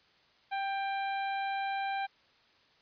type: harmonic tone with a mistuned harmonic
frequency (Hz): 792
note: G5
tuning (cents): +18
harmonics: 1 / 2 / 3 / 4 / 5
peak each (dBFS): -32 / -40 / -42 / -50 / -49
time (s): 0.51-2.07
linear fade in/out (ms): 20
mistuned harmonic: 1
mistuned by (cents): -17
effects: white hiss -65 dBFS RMS until 2.81 s + resampled to 11025 Hz